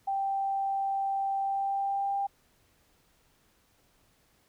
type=tone with pitch glide; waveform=sine; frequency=784 to 794.9 Hz; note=G5 to G5; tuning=0 to +24 cents; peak=-27 dBFS; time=0.07-2.27 s; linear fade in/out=10 ms; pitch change=+24 cents; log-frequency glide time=1.41-2.16 s; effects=pink hiss -67 dBFS RMS until 4.48 s